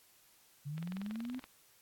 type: linear sweep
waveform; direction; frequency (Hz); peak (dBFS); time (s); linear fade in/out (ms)
sine; up; 138.59 to 261.6; -38; 0.65-1.4; 20
type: click train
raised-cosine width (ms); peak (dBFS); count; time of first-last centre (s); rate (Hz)
0.3; -32; 15; 0.78-1.44; 21.2
effects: white hiss -65 dBFS RMS until 1.81 s + AAC 64 kbps